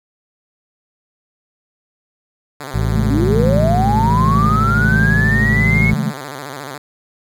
5% pulse tone with vibrato, 138.59 Hz, C#3, in tune, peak -16 dBFS, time 2.6-6.78 s, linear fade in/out 5 ms, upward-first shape square, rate 14 Hz, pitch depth 100 cents each way
harmonic tone, 54.5 Hz, A1, 16 cents flat, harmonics 1 / 2 / 3 / 4 / 5 / 7 / 8 / 9, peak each -19 / -17 / -22 / -31 / -37 / -31 / -39 / -42 dBFS, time 2.74-5.94 s, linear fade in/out 5 ms
sine chord, A major seventh, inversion first, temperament equal, 138.59 / 164.81 / 207.7 / 220 Hz, C#3 / E3 / G#3 / A3, 0 / 0 / 0 / 0 cents, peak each -22 dBFS, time 2.91-6.13 s, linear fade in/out 50 ms
sine linear sweep, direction up, 261.8 to 2209 Hz, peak -15 dBFS, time 3.1-5.91 s, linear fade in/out 10 ms
effects none

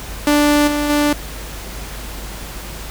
sawtooth tone with level steps, 293.7 Hz, D4, in tune, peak -7 / -13 / -9 dBFS, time 0.27-1.13 s, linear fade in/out 2 ms, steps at 0.67 / 0.89 s, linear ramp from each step 10 ms, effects added 50 Hz sine -30 dBFS peak until 2.9 s + pink hiss -32 dBFS RMS until 2.9 s

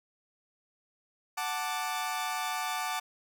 sawtooth chord, D major, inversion first, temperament equal, 740 / 880 / 1174.7 Hz, F#5 / A5 / D6, 0 / 0 / 0 cents, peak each -32 dBFS, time 1.37-3 s, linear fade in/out 10 ms, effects none

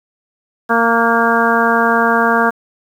harmonic tone with a mistuned harmonic, 230.7 Hz, A#3, 18 cents flat, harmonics 1 / 2 / 3 / 4 / 5 / 6 / 7, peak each -18 / -18 / -18 / -18 / -18 / -18 / -18 dBFS, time 0.69-2.51 s, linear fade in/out 20 ms, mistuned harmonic 6, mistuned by +30 cents, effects 7-bit

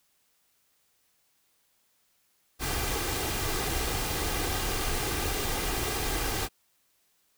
pink noise with comb filter, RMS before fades -30 dBFS, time 2.59-6.49 s, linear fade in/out 50 ms, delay 2.5 ms, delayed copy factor +0.5, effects white hiss -70 dBFS RMS until 7.37 s

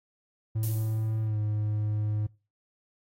triangle tone with pitch glide, 110 to 106.01 Hz, A2 to G#2, 0 to +36 cents, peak -24 dBFS, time 0.55-2.27 s, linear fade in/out 10 ms, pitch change -64 cents, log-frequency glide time 1.22-1.38 s
violet noise with exponential decay, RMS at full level -34 dBFS, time 0.63-1.28 s, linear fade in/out 1 ms, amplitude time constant 140 ms
effects noise-tail reverb RT60 0.3 s tail -21 dB re dry + AAC 48 kbps

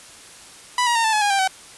sawtooth tone with pitch steps, 988 / 951.6 / 916.5 / 882.8 / 850.2 / 818.9 / 788.7 / 759.7 Hz, B5 / A#5 / A#5 / A5 / G#5 / G#5 / G5 / F#5, 0 / +35 / -30 / +5 / +40 / -25 / +10 / +46 cents, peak -13 dBFS, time 0.78-1.476 s, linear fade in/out 2 ms, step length 87 ms, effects white hiss -43 dBFS RMS until 1.77 s + resampled to 24000 Hz

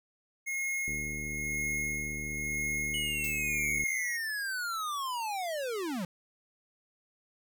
square tone with tremolo, 2157 Hz, C#7, 48 cents flat, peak -31 dBFS, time 0.46-4.18 s, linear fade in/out 20 ms, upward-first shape sine, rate 1 Hz, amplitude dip 50%
click train, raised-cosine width 3 ms, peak -30 dBFS, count 223, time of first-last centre 0.88-3.836 s, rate 75.1 Hz
square linear sweep, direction down, 2960 to 164.81 Hz, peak -33 dBFS, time 2.94-6.05 s, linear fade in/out 2 ms
violet noise with exponential decay, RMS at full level -36 dBFS, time 3.24-3.53 s, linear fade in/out 0 ms, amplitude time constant 62 ms
effects none

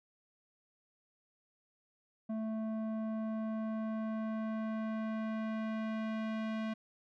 square tone with low-pass filter sweep, 220 Hz, A3, in tune, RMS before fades -37 dBFS, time 2.29-6.74 s, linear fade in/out 10 ms, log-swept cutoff 690 to 2900 Hz, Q 0.87, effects none

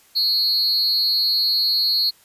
triangle tone with amplitude modulation, 4300 Hz, C8, 47 cents sharp, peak -12 dBFS, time 0.15-2.11 s, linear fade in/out 20 ms, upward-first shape sine, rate 290 Hz, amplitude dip 75%, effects white hiss -54 dBFS RMS until 2.24 s + resampled to 32000 Hz

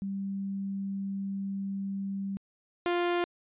sine / sawtooth tone pair in turn, 196.2 / 349.6 Hz, G3 / F4, +2 / +2 cents, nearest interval minor seventh, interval 1000 cents, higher second, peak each -31 / -22 dBFS, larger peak second, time 0.02-2.37 / 2.86-3.24 s, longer first, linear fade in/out 0 ms, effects resampled to 8000 Hz

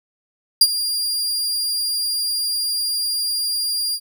sawtooth tone with ADSR envelope, 4804 Hz, D8, 38 cents sharp, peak -3 dBFS, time 0.61-4 s, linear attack 5 ms, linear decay 50 ms, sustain -14 dB, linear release 63 ms, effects none

